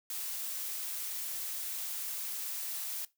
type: noise with high-pass filter sweep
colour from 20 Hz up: blue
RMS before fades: -38 dBFS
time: 0.1-3.05 s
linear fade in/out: 2 ms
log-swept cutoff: 290 to 590 Hz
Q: 1
effects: noise-tail reverb RT60 0.2 s tail -19 dB re dry